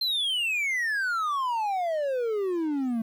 triangle exponential sweep, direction down, 4193 to 220 Hz, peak -23 dBFS, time 0.01-3.02 s, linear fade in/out 5 ms, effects 10-bit

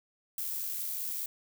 violet noise with amplitude modulation, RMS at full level -34 dBFS, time 0.38-1.26 s, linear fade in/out 2 ms, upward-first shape sine, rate 85 Hz, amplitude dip 35%, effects none

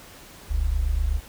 sine tone pair together, 41.1 / 69.3 Hz, E1 / C#2, -4 / 0 cents, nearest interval major sixth, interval 904 cents, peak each -23 dBFS, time 0.48-1.21 s, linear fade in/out 50 ms, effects pink hiss -46 dBFS RMS until 1.28 s

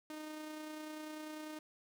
sawtooth tone with amplitude modulation, 307.8 Hz, D#4, 19 cents flat, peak -39 dBFS, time 0.1-1.59 s, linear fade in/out 2 ms, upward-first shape sine, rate 30.1 Hz, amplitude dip 30%, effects none

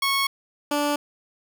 15% pulse tone pair in turn, 1101 / 291.6 Hz, C#6 / D4, -12 / -12 cents, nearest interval octave + major seventh, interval 2300 cents, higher first, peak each -14 / -15 dBFS, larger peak first, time 0.02-0.27 / 0.71-0.96 s, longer neither, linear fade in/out 5 ms, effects none

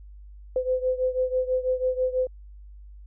sine beating tone pair, 509 / 515.1 Hz, C5 / C5, -48 / -27 cents, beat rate 6.1 Hz, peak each -24 / -27 dBFS, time 0.56-2.27 s, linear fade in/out 2 ms, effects added 50 Hz sine -42 dBFS peak until 3.06 s

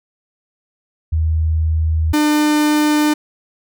sine / 45% pulse tone pair in turn, 79.6 / 300.5 Hz, D#2 / D4, +40 / +40 cents, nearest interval octave + major seventh, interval 2300 cents, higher second, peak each -13 / -12 dBFS, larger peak second, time 1.12-2.13 / 2.13-3.14 s, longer neither, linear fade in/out 10 ms, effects none

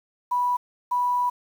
sine tone bursts at uneven times, 982 Hz, B5, 10 cents flat, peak -20 dBFS, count 2, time 0.31-0.57 / 0.91-1.3 s, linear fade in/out 10 ms, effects 8-bit

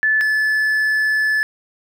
sine / triangle tone pair in turn, 1740 / 1732 Hz, A6 / A6, -20 / -28 cents, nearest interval unison, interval 8 cents, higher first, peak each -13 dBFS, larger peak neither, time 0.03-0.21 / 0.21-1.43 s, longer second, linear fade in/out 0 ms, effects none

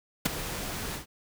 pink noise with ADSR envelope, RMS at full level -22 dBFS, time 0.25-1.06 s, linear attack 10 ms, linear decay 12 ms, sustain -13 dB, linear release 120 ms, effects none

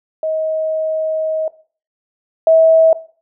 sine tone pair in turn, 632 / 646.8 Hz, D#5 / E5, +27 / -33 cents, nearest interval unison, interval 40 cents, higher second, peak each -16 / -6 dBFS, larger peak second, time 0.23-1.48 / 2.47-2.93 s, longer first, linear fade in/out 2 ms, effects noise-tail reverb RT60 0.4 s tail -17 dB re dry

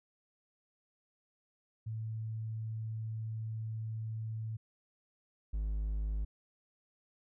sine / triangle tone pair in turn, 110.7 / 52.24 Hz, A2 / G#1, +11 / +11 cents, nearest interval octave + minor second, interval 1300 cents, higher first, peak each -36 / -30 dBFS, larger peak second, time 1.86-4.57 / 5.53-6.25 s, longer first, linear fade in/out 10 ms, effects none

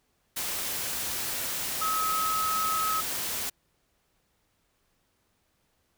sine tone in noise, 1281 Hz, E6, 50 cents flat, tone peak -26 dBFS, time 1.81-3.01 s, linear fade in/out 10 ms, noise white, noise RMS -32 dBFS, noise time 0.36-3.5 s, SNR +3 dB, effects pink hiss -72 dBFS RMS until 5.97 s

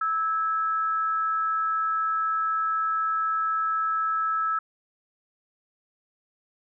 sine tone pair together, 1308 / 1648 Hz, E6 / G#6, -14 / -14 cents, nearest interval major third, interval 400 cents, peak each -23 / -34 dBFS, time 0.01-4.59 s, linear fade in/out 5 ms, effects none

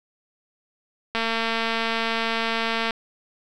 click train, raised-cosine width 0.3 ms, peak -9 dBFS, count 400, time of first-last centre 1.15-2.908 s, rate 227 Hz, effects none

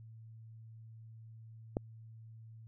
click, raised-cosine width 2 ms, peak -19 dBFS, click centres 1.769 s, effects added 112 Hz sine -50 dBFS peak until 2.67 s

